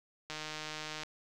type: click train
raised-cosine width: 0.2 ms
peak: -23 dBFS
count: 114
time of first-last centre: 0.3-1.034 s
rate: 154 Hz
effects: none